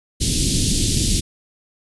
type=band-stop noise; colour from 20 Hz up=pink; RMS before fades=-18 dBFS; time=0.2-1.21 s; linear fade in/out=20 ms; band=310 to 3500 Hz; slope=24 dB/octave; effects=resampled to 24000 Hz